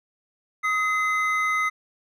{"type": "tone pair together", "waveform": "triangle", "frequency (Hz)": [1260, 2052], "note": ["D#6", "C7"], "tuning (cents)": [21, -34], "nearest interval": "minor sixth", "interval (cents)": 845, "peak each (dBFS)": -22, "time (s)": [0.63, 1.7], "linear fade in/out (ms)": 20, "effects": []}